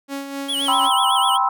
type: tone with tremolo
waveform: sawtooth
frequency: 277.2 Hz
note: C#4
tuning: in tune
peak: -21 dBFS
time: 0.08-0.9 s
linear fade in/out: 50 ms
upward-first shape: sine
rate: 3.9 Hz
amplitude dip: 50%
type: tone with vibrato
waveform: square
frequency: 3139 Hz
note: G7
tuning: 2 cents sharp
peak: -21 dBFS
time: 0.48-1.38 s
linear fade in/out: 20 ms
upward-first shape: sine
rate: 8 Hz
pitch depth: 140 cents each way
type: chord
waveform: sine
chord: C major seventh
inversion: second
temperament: just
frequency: 784.9 / 981.1 / 1046.5 / 1308.1 Hz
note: G5 / B5 / C6 / E6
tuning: +2 / -12 / 0 / -14 cents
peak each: -21 dBFS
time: 0.68-1.49 s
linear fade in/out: 5 ms
effects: none